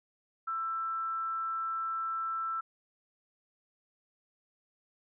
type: tone with amplitude modulation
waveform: sine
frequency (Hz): 1330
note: E6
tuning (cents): +15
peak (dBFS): -30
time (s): 0.47-2.61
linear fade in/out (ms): 10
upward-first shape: sine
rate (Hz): 266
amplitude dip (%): 30
effects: none